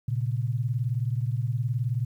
sine beating tone pair, 116 / 135 Hz, A#2 / C#3, -8 / -45 cents, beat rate 19 Hz, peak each -26 / -29 dBFS, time 0.08-2.05 s, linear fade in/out 5 ms, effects 10-bit

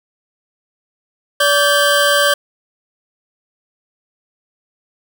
25% pulse tone pair together, 576 / 1568.2 Hz, D5 / G6, -34 / 0 cents, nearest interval octave + perfect fourth, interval 1734 cents, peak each -10 dBFS, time 1.4-2.34 s, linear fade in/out 5 ms, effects none

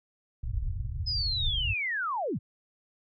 pink low-pass noise, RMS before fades -32 dBFS, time 0.43-1.74 s, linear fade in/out 10 ms, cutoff 120 Hz, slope 48 dB/octave
sine linear sweep, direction down, 5120 to 65.41 Hz, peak -28 dBFS, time 1.06-2.39 s, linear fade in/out 20 ms
effects none

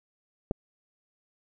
clicks, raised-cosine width 2 ms, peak -14 / -27 dBFS, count 2, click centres 0.511 / 0.516 s, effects none

